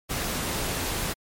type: noise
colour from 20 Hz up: pink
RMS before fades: -29 dBFS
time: 0.09-1.14 s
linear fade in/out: 20 ms
effects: MP3 64 kbps